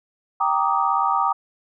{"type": "chord", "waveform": "sine", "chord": "Eb major seventh", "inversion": "first", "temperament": "equal with one note detuned", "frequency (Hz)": [784, 932.3, 1167.2, 1244.5], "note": ["G5", "Bb5", "D6", "Eb6"], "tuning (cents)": [0, 0, -11, 0], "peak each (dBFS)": -23, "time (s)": [0.4, 1.33], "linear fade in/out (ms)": 10, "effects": []}